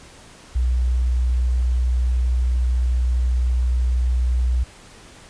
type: tone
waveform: sine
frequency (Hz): 61.74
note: B1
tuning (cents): 0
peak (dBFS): -16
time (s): 0.55-4.64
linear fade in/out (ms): 10
effects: pink hiss -45 dBFS RMS until 5.29 s + resampled to 22050 Hz